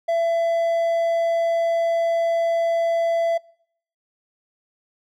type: tone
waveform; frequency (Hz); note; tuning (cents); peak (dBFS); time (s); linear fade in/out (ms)
triangle; 670; E5; +28; -16; 0.08-3.38; 10
effects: noise-tail reverb RT60 0.7 s tail -26 dB re dry